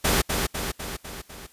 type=noise with echo; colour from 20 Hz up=pink; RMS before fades=-21 dBFS; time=0.04-0.22 s; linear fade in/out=10 ms; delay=250 ms; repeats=5; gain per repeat=-4 dB; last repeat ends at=1.47 s; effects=white hiss -56 dBFS RMS until 1.52 s + resampled to 32000 Hz